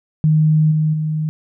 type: tone with level steps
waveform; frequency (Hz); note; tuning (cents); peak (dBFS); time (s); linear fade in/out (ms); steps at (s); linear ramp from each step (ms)
sine; 155.1; D#3; -5; -10 / -13 / -17; 0.24-1.29; 0; 0.71 / 0.93; 10
effects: none